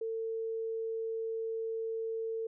sine tone, 450 Hz, A4, 39 cents sharp, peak -33 dBFS, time 0.01-2.47 s, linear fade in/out 5 ms, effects none

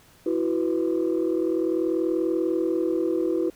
sine chord, E suspended second, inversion none, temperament equal, 329.6 / 370 / 493.9 Hz, E4 / F#4 / B4, 0 / 0 / 0 cents, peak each -23 / -25 / -28 dBFS, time 0.26-3.5 s, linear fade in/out 5 ms, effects tanh soft clip ceiling -15 dBFS + pink hiss -55 dBFS RMS until 3.55 s

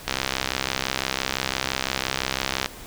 click train, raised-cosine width 0.2 ms, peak -5 dBFS, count 171, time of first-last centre 0.08-2.66 s, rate 65.9 Hz, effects pink hiss -41 dBFS RMS until 2.86 s

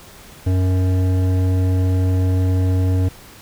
sine tone with hard clipping, 92.6 Hz, F#2, 2 cents sharp, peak -16 dBFS, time 0.46-3.09 s, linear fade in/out 10 ms, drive 12 dB, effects pink hiss -42 dBFS RMS until 3.41 s

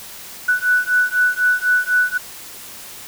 sine beating tone pair, 1482 / 1486 Hz, F#6 / F#6, +2 / +7 cents, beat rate 4 Hz, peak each -17 dBFS, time 0.48-2.18 s, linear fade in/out 10 ms, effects white hiss -36 dBFS RMS until 3.07 s

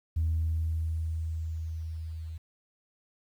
sine tone with level ramp, 80.6 Hz, E2, 38 cents flat, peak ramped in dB -23 to -36 dBFS, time 0.16-2.38 s, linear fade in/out 10 ms, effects tanh soft clip ceiling -21 dBFS + 10-bit

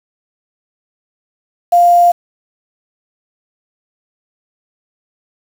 sine tone with quantisation, 698.5 Hz, F5, in tune, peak -5 dBFS, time 1.72-2.12 s, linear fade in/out 10 ms, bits 5, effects none

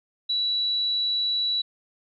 sine tone, 3931 Hz, B7, 9 cents flat, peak -22 dBFS, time 0.29-1.62 s, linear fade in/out 10 ms, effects none

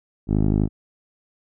10% pulse tone with low-pass filter, 52 Hz, G#1, 3 cents sharp, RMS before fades -19 dBFS, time 0.27-0.69 s, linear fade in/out 50 ms, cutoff 350 Hz, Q 0.91, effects none

